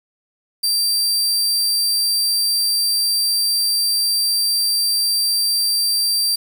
sawtooth tone, 4699 Hz, D8, in tune, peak -13 dBFS, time 0.63-6.36 s, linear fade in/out 10 ms, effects 7-bit

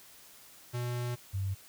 square / sine tone pair in turn, 121.8 / 96.9 Hz, B2 / G2, -24 / -20 cents, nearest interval major third, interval 396 cents, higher first, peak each -33 / -30 dBFS, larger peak second, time 0.73-1.16 / 1.33-1.55 s, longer first, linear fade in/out 20 ms, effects white hiss -55 dBFS RMS until 1.68 s

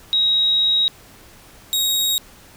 sine / sawtooth tone pair in turn, 3806 / 3778 Hz, A#7 / A#7, +35 / +22 cents, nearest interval unison, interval 13 cents, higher first, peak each -14 dBFS, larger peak neither, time 0.13-0.88 / 1.73-2.18 s, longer first, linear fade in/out 0 ms, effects pink hiss -46 dBFS RMS until 2.56 s

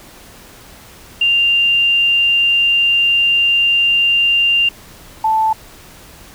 sine tone pair in turn, 2790 / 878.8 Hz, F7 / A5, -2 / -2 cents, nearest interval octave + minor sixth, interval 2000 cents, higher first, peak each -10 / -11 dBFS, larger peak first, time 1.21-4.69 / 5.24-5.53 s, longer first, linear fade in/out 5 ms, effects pink hiss -40 dBFS RMS until 6.34 s

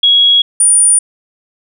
sine tone pair in turn, 3322 / 9450 Hz, G#7 / D9, 0 / +10 cents, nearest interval octave + tritone, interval 1810 cents, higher second, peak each -5 dBFS, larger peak neither, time 0.03-0.42 / 0.6-0.99 s, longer neither, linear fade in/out 5 ms, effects none

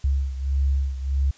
sine beating tone pair, 68 / 69.6 Hz, C#2 / C#2, -33 / +8 cents, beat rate 1.6 Hz, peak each -21 / -26 dBFS, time 0.04-1.31 s, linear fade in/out 5 ms, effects white hiss -53 dBFS RMS until 1.37 s + resampled to 16000 Hz

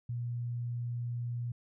sine tone, 120 Hz, B2, 49 cents flat, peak -33 dBFS, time 0.09-1.52 s, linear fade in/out 5 ms, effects none

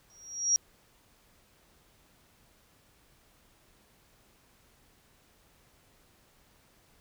sine tone with exponential growth, 5670 Hz, F8, 25 cents sharp, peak -19 dBFS, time 0.1-0.56 s, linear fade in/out 0 ms, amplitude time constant 98 ms, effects pink hiss -64 dBFS RMS until 7 s

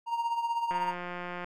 triangle tone with tremolo, 932.3 Hz, A#5, in tune, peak -23 dBFS, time 0.06-0.95 s, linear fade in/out 50 ms, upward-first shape triangle, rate 16 Hz, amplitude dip 70%
click train, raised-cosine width 0.5 ms, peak -23 dBFS, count 131, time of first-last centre 0.71-1.444 s, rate 177 Hz
effects none

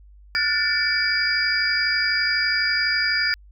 sine tone cluster, 1415 / 1467 / 1769 / 2292 / 4851 Hz, F6 / F#6 / A6 / D7 / D#8, +22 / -15 / +9 / -43 / -45 cents, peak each -30 / -28 / -23 / -27 / -23 dBFS, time 0.35-3.34 s, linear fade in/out 0 ms, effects added 50 Hz sine -45 dBFS peak until 3.51 s

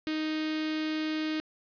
sawtooth tone with notch filter, 311.1 Hz, D#4, in tune, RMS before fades -31 dBFS, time 0.07-1.4 s, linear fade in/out 0 ms, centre 810 Hz, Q 0.55, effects resampled to 11025 Hz + 10-bit

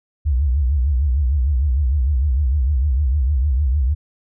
sine tone with vibrato, 68 Hz, C#2, 33 cents flat, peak -14 dBFS, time 0.25-3.95 s, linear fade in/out 20 ms, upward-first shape triangle, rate 6.6 Hz, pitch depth 250 cents each way, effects none

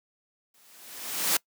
white noise with exponential growth, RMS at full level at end -22 dBFS, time 0.54-1.37 s, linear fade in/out 5 ms, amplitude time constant 180 ms, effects noise-tail reverb RT60 0.1 s tail -24 dB re dry + high-pass 200 Hz 12 dB/octave

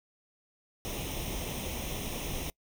pink noise with comb filter, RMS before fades -36 dBFS, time 0.85-2.5 s, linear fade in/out 0 ms, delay 0.33 ms, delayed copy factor +0.7, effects noise-tail reverb RT60 0.1 s tail -25 dB re dry

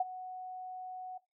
sine tone with ADSR envelope, 740 Hz, F#5, in tune, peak -25 dBFS, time 0-1.18 s, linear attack 5 ms, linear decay 30 ms, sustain -15 dB, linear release 8 ms, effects noise-tail reverb RT60 0.2 s tail -18 dB re dry

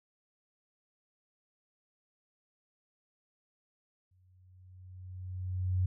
sine tone with exponential growth, 92 Hz, F#2, 9 cents flat, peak -25 dBFS, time 4.11-5.86 s, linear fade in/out 5 ms, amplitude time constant 380 ms, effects none

